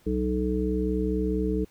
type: harmonic tone with a mistuned harmonic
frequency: 62.2 Hz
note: B1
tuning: 13 cents sharp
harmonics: 1 / 3 / 5 / 7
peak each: -29 / -29 / -29 / -29 dBFS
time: 0.06-1.65 s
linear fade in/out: 10 ms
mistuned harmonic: 1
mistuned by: +57 cents
effects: pink hiss -61 dBFS RMS until 1.7 s